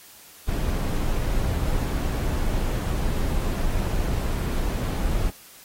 brown noise, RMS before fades -24 dBFS, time 0.47-5.31 s, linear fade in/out 20 ms, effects white hiss -48 dBFS RMS until 5.64 s + AAC 48 kbps

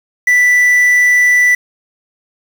triangle tone with quantisation, 1975.5 Hz, B6, in tune, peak -5 dBFS, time 0.27-1.55 s, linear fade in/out 5 ms, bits 5, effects none

